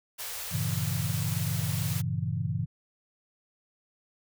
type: band-stop noise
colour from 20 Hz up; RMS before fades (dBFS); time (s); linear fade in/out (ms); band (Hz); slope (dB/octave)
white; -37; 0.18-2.02; 20; 110 to 410; 96
type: chord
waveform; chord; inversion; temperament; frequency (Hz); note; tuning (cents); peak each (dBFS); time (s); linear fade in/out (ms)
sine; G diminished seventh; none; equal with one note detuned; 98 / 116.54 / 138.59 / 165.39; G2 / Bb2 / Db3 / Fb3; 0 / 0 / 0 / +6; -33; 0.51-2.66; 20
effects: none